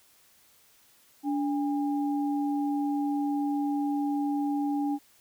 sine tone pair together, 288.6 / 810 Hz, D4 / G#5, -30 / -43 cents, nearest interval octave + tritone, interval 1787 cents, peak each -26 / -34 dBFS, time 1.23-4.99 s, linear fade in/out 50 ms, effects white hiss -61 dBFS RMS until 5.2 s

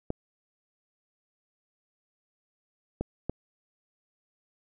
clicks, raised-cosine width 2 ms, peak -16 dBFS, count 3, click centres 0.104 / 3.01 / 3.296 s, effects none

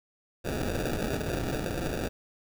white noise with sample-and-hold, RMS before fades -31 dBFS, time 0.44-2.09 s, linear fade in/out 20 ms, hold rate 1050 Hz, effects none

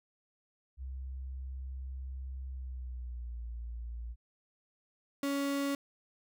sine tone with pitch glide, 65.41 to 58.27 Hz, C2 to A#1, 0 to 0 cents, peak -38 dBFS, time 0.77-4.16 s, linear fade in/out 50 ms, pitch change -200 cents, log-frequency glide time 2.49-3.43 s
35% pulse tone, 279.8 Hz, C#4, 16 cents sharp, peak -29 dBFS, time 5.23-5.75 s, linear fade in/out 2 ms
effects none

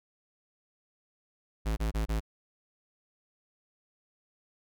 square tone bursts, 54.4 Hz, A1, 19 cents flat, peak -28 dBFS, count 4, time 1.65-2.205 s, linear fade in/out 20 ms, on 120 ms, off 25 ms, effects none

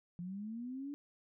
sine linear sweep, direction up, 170.4 to 291.5 Hz, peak -40 dBFS, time 0.19-0.94 s, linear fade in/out 0 ms, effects none

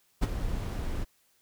brown noise with ADSR envelope, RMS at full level -21 dBFS, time 0.21-1.05 s, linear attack 24 ms, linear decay 26 ms, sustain -11 dB, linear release 22 ms, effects white hiss -68 dBFS RMS until 1.41 s

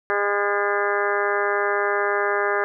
harmonic tone with a mistuned harmonic, 203.4 Hz, G#3, 36 cents flat, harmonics 2 / 3 / 4 / 5 / 6 / 7 / 8 / 9 / 10, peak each -24 / -28 / -29 / -31 / -27 / -30 / -27 / -31 / -34 dBFS, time 0.1-2.64 s, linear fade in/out 0 ms, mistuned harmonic 9, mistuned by -65 cents, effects none

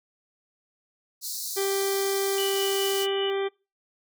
pink high-pass noise, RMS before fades -33 dBFS, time 1.21-3.07 s, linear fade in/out 50 ms, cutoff 4000 Hz, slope 96 dB/octave
harmonic tone, 392.6 Hz, G4, 3 cents sharp, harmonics 1 / 2 / 3 / 4 / 5 / 6 / 8 / 9, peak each -25 / -36 / -39 / -42 / -40 / -43 / -42 / -44 dBFS, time 1.56-3.49 s, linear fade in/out 20 ms
sine tone with tremolo, 2960 Hz, F#7, in tune, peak -29 dBFS, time 2.38-3.3 s, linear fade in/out 0 ms, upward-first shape sine, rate 4.9 Hz, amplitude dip 40%
effects noise-tail reverb RT60 0.3 s tail -25 dB re dry

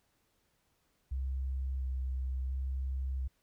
sine tone with vibrato, 65.41 Hz, C2, in tune, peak -32 dBFS, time 1.11-3.28 s, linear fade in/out 10 ms, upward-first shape square, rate 0.72 Hz, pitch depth 15 cents each way, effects pink hiss -75 dBFS RMS until 3.42 s

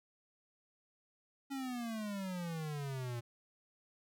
square exponential sweep, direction down, 278.5 to 116.54 Hz, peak -39 dBFS, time 1.5-3.21 s, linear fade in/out 20 ms, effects none

